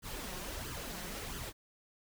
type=noise with flanger; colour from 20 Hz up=pink; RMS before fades=-42 dBFS; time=0.02-1.53 s; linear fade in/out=50 ms; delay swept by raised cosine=0.63 to 5.63 ms; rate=1.5 Hz; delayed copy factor=+0.65; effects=none